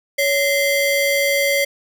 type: ring-modulated tone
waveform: 45% pulse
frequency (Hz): 1318.5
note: E6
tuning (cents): 0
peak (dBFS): -12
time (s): 0.18-1.65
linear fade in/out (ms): 10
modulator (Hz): 758
effects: none